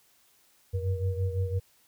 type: tone cluster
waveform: sine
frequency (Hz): 91.8 / 97.7 / 475.6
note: F#2 / G2 / A#4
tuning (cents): -13 / -5 / +35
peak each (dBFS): -28 / -32 / -36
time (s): 0.73-1.6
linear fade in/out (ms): 20
effects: white hiss -64 dBFS RMS until 1.87 s